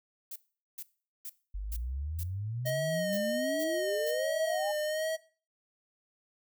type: noise bursts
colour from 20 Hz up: violet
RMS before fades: -41 dBFS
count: 9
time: 0.31-4.111 s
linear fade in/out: 5 ms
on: 49 ms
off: 420 ms
type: exponential sweep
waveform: sine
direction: up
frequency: 46.25 to 835 Hz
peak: -33 dBFS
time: 1.54-4.72 s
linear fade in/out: 10 ms
type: tone with vibrato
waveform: square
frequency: 622.3 Hz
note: D#5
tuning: in tune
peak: -31 dBFS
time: 2.65-5.17 s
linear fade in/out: 20 ms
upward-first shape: sine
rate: 1.3 Hz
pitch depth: 51 cents each way
effects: noise-tail reverb RT60 0.4 s tail -19 dB re dry